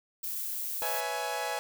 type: noise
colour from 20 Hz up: violet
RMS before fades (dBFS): -35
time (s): 0.23-1.01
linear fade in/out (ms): 10
type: chord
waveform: sawtooth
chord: C# minor seventh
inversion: third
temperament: equal with one note detuned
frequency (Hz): 493.9 / 554.4 / 659.3 / 836.9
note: B4 / C#5 / E5 / G#5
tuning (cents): 0 / 0 / 0 / +13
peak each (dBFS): -35 / -36 / -34 / -30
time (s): 0.82-1.59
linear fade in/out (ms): 0
effects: none